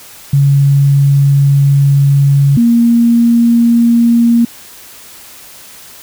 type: tone pair in turn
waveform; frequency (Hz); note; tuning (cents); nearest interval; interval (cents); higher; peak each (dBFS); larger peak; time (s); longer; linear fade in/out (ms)
sine; 140 / 234.3; C#3 / A#3; +18 / +9; major sixth; 891; second; -5; neither; 0.33-2.57 / 2.57-4.45; first; 5
effects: white hiss -35 dBFS RMS until 6.02 s